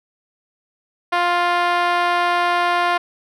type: tone with band-pass filter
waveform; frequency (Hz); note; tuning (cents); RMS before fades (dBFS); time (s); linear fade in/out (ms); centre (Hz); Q
5% pulse; 350.5; F4; +6; -18; 1.12-2.98; 10; 840; 1.4
effects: none